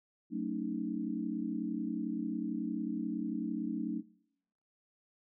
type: chord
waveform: sine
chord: D# half-diminished seventh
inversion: first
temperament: just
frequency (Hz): 186.68 / 224 / 280 / 311.1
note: F#3 / A3 / C#4 / D#4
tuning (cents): +16 / +31 / +18 / 0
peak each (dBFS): -40 / -37 / -39 / -39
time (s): 0.3-4.03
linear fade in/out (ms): 50
effects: noise-tail reverb RT60 0.9 s tail -25 dB re dry